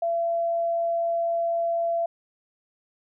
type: tone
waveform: sine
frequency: 676 Hz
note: E5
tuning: 43 cents sharp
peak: -22 dBFS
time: 0.02-2.06 s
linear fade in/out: 5 ms
effects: none